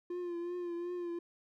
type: tone with vibrato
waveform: triangle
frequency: 349.2 Hz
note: F4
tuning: in tune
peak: -34 dBFS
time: 0.1-1.19 s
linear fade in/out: 5 ms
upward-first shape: triangle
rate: 2.7 Hz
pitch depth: 45 cents each way
effects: none